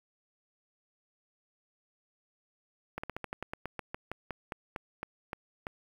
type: slowing click train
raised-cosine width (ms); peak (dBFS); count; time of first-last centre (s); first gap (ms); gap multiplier
0.5; -21; 18; 2.98-5.669; 55; 1.12
effects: 8-bit